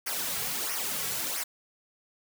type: noise with flanger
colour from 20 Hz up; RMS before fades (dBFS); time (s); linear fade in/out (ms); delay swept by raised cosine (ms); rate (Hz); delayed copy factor
white; -32; 0.06-1.44; 10; 0.25 to 3.35; 1.5; -0.75
effects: none